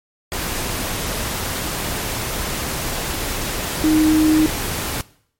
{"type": "tone in noise", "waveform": "sine", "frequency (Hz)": 311.1, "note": "D#4", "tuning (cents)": 0, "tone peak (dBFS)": -12, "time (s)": [3.84, 4.46], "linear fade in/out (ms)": 0, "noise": "pink", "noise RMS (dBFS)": -24, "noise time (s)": [0.32, 5.01], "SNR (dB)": 9, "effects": ["noise-tail reverb RT60 0.6 s tail -20 dB re dry", "MP3 64 kbps"]}